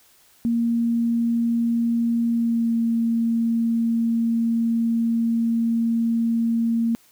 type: tone with pitch glide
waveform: sine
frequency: 233.1 to 230.2 Hz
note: A#3 to A#3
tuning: 0 to -22 cents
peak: -18 dBFS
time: 0.45-6.95 s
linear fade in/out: 0 ms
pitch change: -22 cents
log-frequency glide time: 2.3-2.74 s
effects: white hiss -56 dBFS RMS until 7.11 s